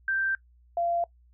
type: tone pair in turn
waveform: sine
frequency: 1568 / 687.3 Hz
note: G6 / F5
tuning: 0 / -28 cents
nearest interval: octave + major second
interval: 1428 cents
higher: first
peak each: -24 dBFS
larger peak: neither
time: 0.08-0.35 / 0.77-1.04 s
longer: neither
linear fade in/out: 2 ms
effects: noise-tail reverb RT60 0.1 s tail -20 dB re dry + added 60 Hz sine -56 dBFS peak until 1.33 s